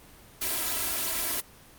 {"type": "noise with comb filter", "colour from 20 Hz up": "white", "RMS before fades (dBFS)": -29, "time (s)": [0.41, 1.41], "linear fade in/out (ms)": 10, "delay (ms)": 3, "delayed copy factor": 1, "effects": ["pink hiss -52 dBFS RMS until 1.78 s", "Opus 24 kbps"]}